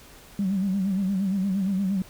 sine tone with vibrato, 193.2 Hz, G3, 25 cents flat, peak -21 dBFS, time 0.39-2.02 s, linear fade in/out 2 ms, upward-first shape sine, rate 8.6 Hz, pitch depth 81 cents each way, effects tanh soft clip ceiling -17 dBFS + pink hiss -49 dBFS RMS until 2.09 s

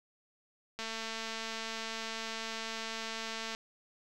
click train, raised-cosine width 0.2 ms, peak -22 dBFS, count 619, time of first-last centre 0.79-3.549 s, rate 224 Hz, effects none

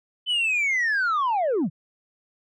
sine linear sweep, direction down, 3051 to 127.6 Hz, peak -18 dBFS, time 0.26-1.7 s, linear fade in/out 50 ms, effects tanh soft clip ceiling -19 dBFS

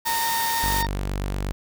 white noise, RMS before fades -28 dBFS, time 0.05-0.83 s, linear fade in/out 20 ms
harmonic tone, 920 Hz, A#5, 23 cents flat, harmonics 1 / 2 / 4 / 5 / 6, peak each -24 / -30 / -36 / -38 / -40 dBFS, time 0.05-0.87 s, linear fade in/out 20 ms
sawtooth tone, 48.36 Hz, G1, 23 cents flat, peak -21 dBFS, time 0.63-1.52 s, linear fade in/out 0 ms
effects none

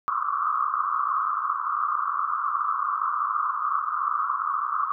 pink band-pass noise, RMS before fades -26 dBFS, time 0.08-4.92 s, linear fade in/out 0 ms, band 1100 to 1300 Hz, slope 96 dB/octave, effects none

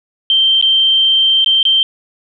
sine tone with dropouts, 3136 Hz, G7, in tune, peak -8 dBFS, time 0.3-1.83 s, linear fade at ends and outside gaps 1 ms, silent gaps 0.613-0.625 / 1.445-1.461 / 1.629-1.652 s, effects none

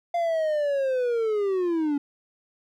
triangle linear sweep, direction down, 696 to 280 Hz, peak -20 dBFS, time 0.14-1.98 s, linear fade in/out 5 ms, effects none

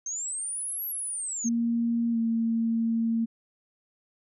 sine linear two-way sweep, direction up then down, 6272 to 11770 to 6272 Hz, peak -30 dBFS, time 0.06-1.49 s, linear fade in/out 5 ms, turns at 0.86 s
sine tone with pitch glide, 233.3 to 228.1 Hz, A#3 to A#3, +2 to -37 cents, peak -23 dBFS, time 1.44-3.26 s, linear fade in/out 20 ms, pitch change -39 cents, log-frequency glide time 2.12-2.17 s
effects none

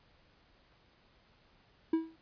triangle tone with exponential decay, 324.2 Hz, E4, 29 cents flat, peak -21 dBFS, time 1.93-2.16 s, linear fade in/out 5 ms, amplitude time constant 49 ms, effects pink hiss -66 dBFS RMS until 2.21 s + resampled to 11025 Hz

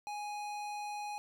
sine tone with hard clipping, 830.6 Hz, G#5, in tune, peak -40 dBFS, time 0.07-1.18 s, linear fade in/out 0 ms, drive 17 dB, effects none

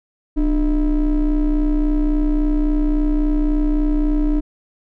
triangle ring-modulated tone, 164.81 Hz, E3, in tune, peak -9 dBFS, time 0.36-4.41 s, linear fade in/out 20 ms, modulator 133 Hz, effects none

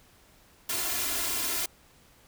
white noise with comb filter, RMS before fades -30 dBFS, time 0.69-1.66 s, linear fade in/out 5 ms, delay 2.9 ms, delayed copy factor +0.75, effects pink hiss -59 dBFS RMS until 2.27 s

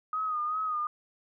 sine tone with vibrato, 1244.5 Hz, D#6, in tune, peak -28 dBFS, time 0.13-0.87 s, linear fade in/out 2 ms, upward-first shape sine, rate 2.6 Hz, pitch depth 51 cents each way, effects none

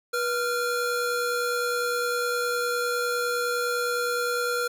square tone pair together, 485.6 / 1387 Hz, B4 / F6, -29 / -12 cents, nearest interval octave + tritone, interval 1817 cents, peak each -28 dBFS, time 0.13-4.68 s, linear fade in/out 10 ms, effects none

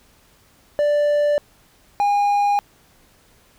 triangle tone pair in turn, 587.3 / 814.8 Hz, D5 / G#5, 0 / -33 cents, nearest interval tritone, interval 567 cents, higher second, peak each -13 dBFS, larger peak neither, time 0.79-1.38 / 2-2.59 s, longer neither, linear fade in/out 0 ms, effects pink hiss -55 dBFS RMS until 3.58 s

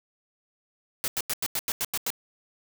white noise bursts, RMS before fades -28 dBFS, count 9, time 1.04-2.103 s, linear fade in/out 0 ms, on 39 ms, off 89 ms, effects none

